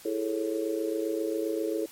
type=chord; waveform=sine; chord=A major seventh; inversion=second; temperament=just; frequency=330 / 412.5 / 440 / 550 Hz; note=E4 / G#4 / A4 / C#5; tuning=+2 / -12 / 0 / -14 cents; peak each=-31 / -35 / -31 / -35 dBFS; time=0.05-1.86 s; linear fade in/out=5 ms; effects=white hiss -50 dBFS RMS until 1.91 s + MP3 64 kbps